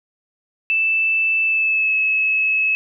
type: tone with pitch glide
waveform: sine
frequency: 2642 to 2585 Hz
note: E7 to E7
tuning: +3 to -34 cents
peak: -15 dBFS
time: 0.7-2.75 s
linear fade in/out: 0 ms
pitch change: -37 cents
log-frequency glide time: 1.44-1.96 s
effects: none